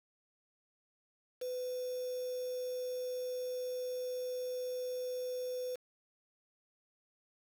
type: tone with quantisation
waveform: sine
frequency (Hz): 502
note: B4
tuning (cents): +28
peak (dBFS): -36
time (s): 1.41-5.76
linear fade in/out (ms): 10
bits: 8
effects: none